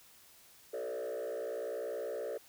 sine tone with frequency modulation, 511 Hz, C5, 41 cents flat, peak -33 dBFS, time 0.73-2.38 s, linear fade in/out 10 ms, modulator 60.6 Hz, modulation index 1.8, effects tanh soft clip ceiling -35 dBFS + white hiss -60 dBFS RMS until 2.48 s

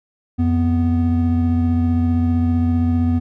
triangle tone pair together, 87.41 / 246.9 Hz, F2 / B3, +2 / 0 cents, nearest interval octave + tritone, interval 1798 cents, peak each -15 dBFS, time 0.38-3.2 s, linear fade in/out 20 ms, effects none

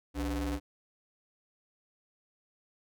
45% pulse ring-modulated tone, 111.8 Hz, A2, 28 cents sharp, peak -28 dBFS, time 0.14-0.6 s, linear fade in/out 50 ms, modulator 177 Hz, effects none

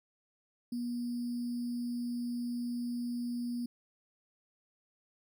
sine tone with sample-and-hold, 240.8 Hz, B3, 44 cents flat, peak -33 dBFS, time 0.72-3.66 s, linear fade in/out 5 ms, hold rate 4900 Hz, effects none

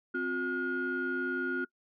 sine tone cluster, 260.8 / 358.3 / 1432 Hz, C4 / F4 / F6, -5 / +44 / +43 cents, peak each -35 / -34 / -31 dBFS, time 0.14-1.65 s, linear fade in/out 10 ms, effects noise-tail reverb RT60 0.1 s tail -24 dB re dry + tanh soft clip ceiling -24 dBFS

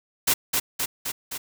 white noise with echo, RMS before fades -20 dBFS, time 0.27-0.34 s, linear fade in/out 10 ms, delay 260 ms, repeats 4, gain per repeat -3 dB, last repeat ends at 1.38 s, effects none

